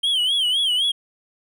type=tone with vibrato; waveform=triangle; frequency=3136 Hz; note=G7; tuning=in tune; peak=-16 dBFS; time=0.03-0.92 s; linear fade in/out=10 ms; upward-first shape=sine; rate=3.9 Hz; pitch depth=130 cents each way; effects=none